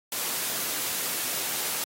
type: noise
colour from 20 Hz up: white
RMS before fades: -30 dBFS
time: 0.12-1.84 s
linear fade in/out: 2 ms
effects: high-pass 150 Hz 12 dB/octave + AAC 48 kbps